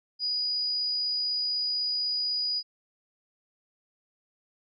sine tone, 4918 Hz, D#8, 21 cents flat, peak -26 dBFS, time 0.19-2.63 s, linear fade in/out 50 ms, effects none

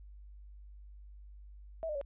sine tone with pitch steps, 651 / 603.9 / 560.2 Hz, E5 / D5 / C#5, -22 / +48 / +18 cents, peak -34 dBFS, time 1.83-2.013 s, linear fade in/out 0 ms, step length 61 ms, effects added 50 Hz sine -49 dBFS peak until 2.05 s + resampled to 8000 Hz

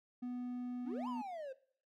triangle tone, 246.9 Hz, B3, in tune, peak -37 dBFS, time 0.22-1.22 s, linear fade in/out 10 ms
triangle exponential two-way sweep, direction up then down, 245 to 1046.5 to 512 Hz, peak -40 dBFS, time 0.85-1.53 s, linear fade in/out 10 ms, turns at 1.08 s
effects noise-tail reverb RT60 0.5 s tail -18 dB re dry

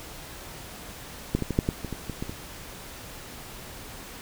clicks, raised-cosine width 3 ms, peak -9 / -27 / -14 / -14 / -7 / -11 / -19 / -19 / -18 / -17 / -21 dBFS, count 11, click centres 1.35 / 1.389 / 1.423 / 1.507 / 1.589 / 1.689 / 1.847 / 1.927 / 2.097 / 2.225 / 2.295 s, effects pink hiss -42 dBFS RMS until 4.21 s

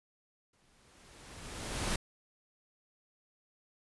pink noise with exponential growth, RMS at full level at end -32 dBFS, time 0.53-1.96 s, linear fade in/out 5 ms, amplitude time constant 310 ms, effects resampled to 24000 Hz

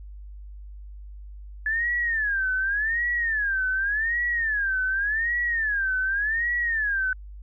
sine tone with vibrato, 1710 Hz, A6, 50 cents flat, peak -22 dBFS, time 1.66-7.13 s, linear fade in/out 2 ms, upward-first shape sine, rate 0.87 Hz, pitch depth 210 cents each way, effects added 50 Hz sine -38 dBFS peak until 7.42 s

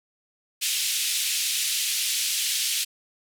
pink band-pass noise, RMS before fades -26 dBFS, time 0.61-2.85 s, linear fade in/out 20 ms, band 2700 to 13000 Hz, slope 24 dB/octave, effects none

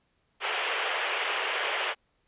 white band-pass noise, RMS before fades -30 dBFS, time 0.4-1.95 s, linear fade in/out 50 ms, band 400 to 3200 Hz, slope 48 dB/octave, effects pink hiss -72 dBFS RMS until 2.27 s + resampled to 8000 Hz

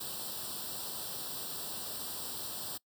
white noise with comb filter, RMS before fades -40 dBFS, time 0-2.78 s, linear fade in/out 10 ms, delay 0.23 ms, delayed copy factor +0.85, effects noise-tail reverb RT60 0.1 s tail -22 dB re dry + high-pass 80 Hz 12 dB/octave

